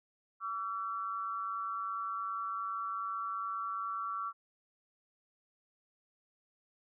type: tone pair together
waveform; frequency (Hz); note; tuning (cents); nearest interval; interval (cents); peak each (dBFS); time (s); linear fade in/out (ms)
sine; 1145 / 1347.6; D6 / E6; -44 / +38; minor third; 282; -37 / -38; 0.4-4.33; 50
effects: none